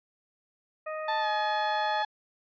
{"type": "harmonic tone", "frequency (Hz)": 622.3, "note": "D#5", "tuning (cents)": 0, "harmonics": [1, 2, 3, 4], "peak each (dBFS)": [-34, -38, -43, -47], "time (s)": [0.86, 2.03], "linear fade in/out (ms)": 10}
{"type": "tone with pitch glide", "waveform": "35% pulse", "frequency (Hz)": [880, 851], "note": ["A5", "G#5"], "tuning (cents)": [0, 42], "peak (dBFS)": -25, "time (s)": [1.08, 2.05], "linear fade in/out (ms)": 5, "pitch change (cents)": -58, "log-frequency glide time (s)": [1.19, 1.28]}
{"effects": ["resampled to 11025 Hz"]}